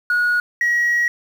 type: tone pair in turn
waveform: sine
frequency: 1452 / 1907.6 Hz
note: F#6 / A#6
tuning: -33 / +39 cents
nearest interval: perfect fourth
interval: 472 cents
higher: second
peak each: -13 dBFS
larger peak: neither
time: 0.1-0.4 / 0.61-1.08 s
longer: second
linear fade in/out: 2 ms
effects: tanh soft clip ceiling -12 dBFS + 7-bit